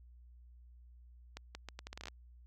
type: accelerating click train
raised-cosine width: 0.2 ms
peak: -27 dBFS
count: 12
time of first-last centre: 1.37-2.083 s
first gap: 180 ms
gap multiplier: 0.76
effects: added 60 Hz sine -55 dBFS peak until 2.46 s